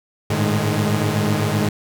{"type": "tone cluster", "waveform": "sawtooth", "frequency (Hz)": [102.8, 110.7, 152.5, 208.2], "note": ["G#2", "A2", "D#3", "G#3"], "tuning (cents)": [-17, 11, -34, 5], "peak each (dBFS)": -19, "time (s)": [0.3, 1.69], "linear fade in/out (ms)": 5, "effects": []}